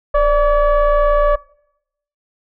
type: tone with frequency modulation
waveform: sine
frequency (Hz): 587.3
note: D5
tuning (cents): 0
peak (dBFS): -9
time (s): 0.14-1.36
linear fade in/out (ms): 10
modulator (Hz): 559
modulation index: 1
effects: noise-tail reverb RT60 0.8 s tail -25 dB re dry + tanh soft clip ceiling -6 dBFS